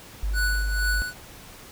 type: tone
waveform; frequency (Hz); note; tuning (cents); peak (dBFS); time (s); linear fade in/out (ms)
sine; 50.2; G1; +42; -23; 0.23-1.02; 0
type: tone with tremolo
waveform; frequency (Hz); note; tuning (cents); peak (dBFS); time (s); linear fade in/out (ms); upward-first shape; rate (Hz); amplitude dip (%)
square; 1480; F#6; 0; -23; 0.33-1.14; 50; triangle; 2.2; 75
effects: pink hiss -45 dBFS RMS until 1.71 s